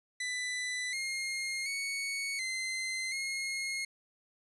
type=tone with pitch steps; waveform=sawtooth; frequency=1993 / 2134 / 2223 / 2068 / 2154 Hz; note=B6 / C7 / C#7 / C7 / C7; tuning=+15 / +34 / +4 / -21 / +50 cents; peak=-30 dBFS; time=0.2-3.85 s; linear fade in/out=5 ms; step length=730 ms; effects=resampled to 24000 Hz